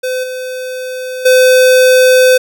square tone with level steps, 510 Hz, C5, 44 cents flat, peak -15 / -20 / -5 dBFS, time 0.03-2.38 s, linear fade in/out 10 ms, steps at 0.23 / 1.25 s, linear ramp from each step 10 ms, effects none

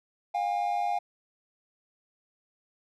triangle tone pair together, 708.7 / 808 Hz, F5 / G#5, +25 / -48 cents, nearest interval major second, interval 227 cents, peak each -27 dBFS, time 0.34-0.99 s, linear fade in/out 10 ms, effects none

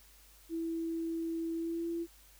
sine tone with pitch glide, 329.6 to 336.9 Hz, E4 to E4, 0 to +38 cents, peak -33 dBFS, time 0.49-2.07 s, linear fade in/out 50 ms, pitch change +38 cents, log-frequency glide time 1.54-1.89 s, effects added 50 Hz sine -61 dBFS peak until 2.39 s + white hiss -61 dBFS RMS until 2.39 s

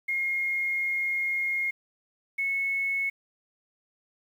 sine tone pair in turn, 2142 / 2197 Hz, C7 / C#7, +40 / -16 cents, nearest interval unison, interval 44 cents, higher second, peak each -25 dBFS, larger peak neither, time 0.08-1.71 / 2.38-3.1 s, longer first, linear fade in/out 10 ms, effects 9-bit

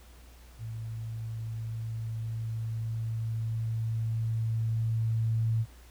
sine tone with level ramp, 112.7 Hz, A2, 42 cents sharp, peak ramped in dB -35 to -24 dBFS, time 0.58-5.66 s, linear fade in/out 50 ms, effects added 60 Hz sine -50 dBFS peak until 5.9 s + pink hiss -58 dBFS RMS until 5.9 s

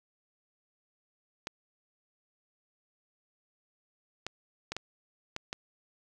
clicks, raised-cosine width 0.2 ms, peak -18 dBFS, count 6, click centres 1.471 / 4.266 / 4.72 / 4.766 / 5.364 / 5.529 s, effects none

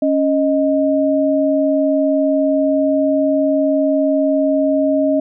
sine tone pair together, 277.2 / 622.3 Hz, C#4 / D#5, 0 / 0 cents, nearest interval octave + major second, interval 1400 cents, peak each -15 dBFS, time 0.02-5.2 s, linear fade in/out 5 ms, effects none

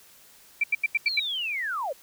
sine tone bursts, 2342 Hz, D7, 5 cents flat, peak -19 dBFS, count 6, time 0.61-1.198 s, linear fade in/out 5 ms, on 28 ms, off 84 ms
sine linear sweep, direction down, 4511 to 483.2 Hz, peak -27 dBFS, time 1.06-1.93 s, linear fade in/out 10 ms
effects white hiss -54 dBFS RMS until 2.02 s

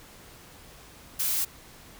blue noise, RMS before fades -27 dBFS, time 1.19-1.45 s, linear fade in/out 10 ms, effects pink hiss -50 dBFS RMS until 1.99 s

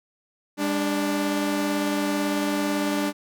sawtooth tone pair together, 201.8 / 293.7 Hz, G#3 / D4, -49 / 0 cents, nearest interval tritone, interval 649 cents, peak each -24 / -20 dBFS, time 0.57-3.13 s, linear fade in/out 50 ms, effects none

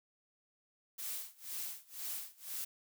blue noise with tremolo, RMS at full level -40 dBFS, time 0.98-2.65 s, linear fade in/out 10 ms, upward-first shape sine, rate 2 Hz, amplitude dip 95%, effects none

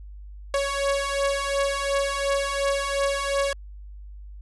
sawtooth beating tone pair, 555 / 557.8 Hz, C#5 / C#5, +2 / +11 cents, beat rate 2.8 Hz, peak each -23 / -21 dBFS, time 0.54-3.53 s, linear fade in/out 2 ms, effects added 50 Hz sine -38 dBFS peak until 4.41 s + resampled to 24000 Hz

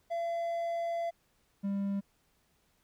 triangle tone pair in turn, 678 / 198.57 Hz, E5 / G3, +49 / +23 cents, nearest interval octave + major sixth, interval 2126 cents, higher first, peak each -29 / -28 dBFS, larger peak second, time 0.1-1.11 / 1.63-2.01 s, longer first, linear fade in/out 20 ms, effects pink hiss -72 dBFS RMS until 2.83 s

